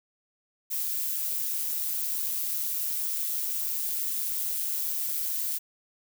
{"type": "noise with amplitude modulation", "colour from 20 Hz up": "violet", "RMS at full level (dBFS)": -28, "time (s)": [0.7, 5.59], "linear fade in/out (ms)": 20, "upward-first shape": "sine", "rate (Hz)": 155, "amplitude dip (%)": 45, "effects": []}